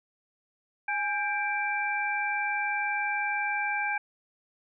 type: tone cluster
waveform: sine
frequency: 830 / 1590 / 2344 Hz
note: G#5 / G6 / D7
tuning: -1 / +24 / -4 cents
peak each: -31 dBFS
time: 0.88-3.98 s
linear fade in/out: 5 ms
effects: none